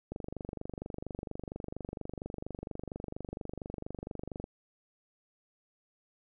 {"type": "click train", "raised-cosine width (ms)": 2, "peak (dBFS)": -25, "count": 106, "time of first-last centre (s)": [0.12, 4.441], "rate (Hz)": 24.3, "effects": []}